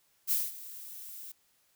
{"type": "noise with ADSR envelope", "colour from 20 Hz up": "violet", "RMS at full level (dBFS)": -27, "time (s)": [0.27, 1.32], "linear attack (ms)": 43, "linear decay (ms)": 200, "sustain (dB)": -18, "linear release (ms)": 4, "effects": ["white hiss -70 dBFS RMS until 1.75 s"]}